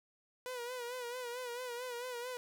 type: tone with vibrato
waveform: sawtooth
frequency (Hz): 490.9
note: B4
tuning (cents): -10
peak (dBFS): -36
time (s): 0.46-2.37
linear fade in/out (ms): 0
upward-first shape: sine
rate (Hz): 4.5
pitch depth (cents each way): 65
effects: none